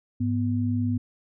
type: tone pair together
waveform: sine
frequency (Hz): 103.4 / 245.9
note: G#2 / B3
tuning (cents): -7 / -7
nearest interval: octave + minor third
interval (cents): 1500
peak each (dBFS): -25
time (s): 0.2-0.98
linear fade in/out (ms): 10
effects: none